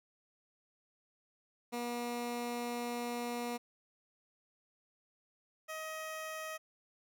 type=tone pair in turn; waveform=15% pulse; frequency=240 / 630.8 Hz; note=B3 / D#5; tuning=-49 / +24 cents; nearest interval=octave + perfect fourth; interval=1673 cents; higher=second; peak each=-30 / -34 dBFS; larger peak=first; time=1.72-3.58 / 5.68-6.58 s; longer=first; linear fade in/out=20 ms; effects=none